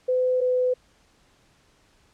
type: tone pair in turn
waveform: sine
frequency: 507 / 503.5 Hz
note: B4 / B4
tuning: +45 / +33 cents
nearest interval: unison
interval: 12 cents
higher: first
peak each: -19 dBFS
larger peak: neither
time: 0.08-0.41 / 0.41-0.74 s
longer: neither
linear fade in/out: 10 ms
effects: pink hiss -61 dBFS RMS until 2.13 s + low-pass 8000 Hz 12 dB/octave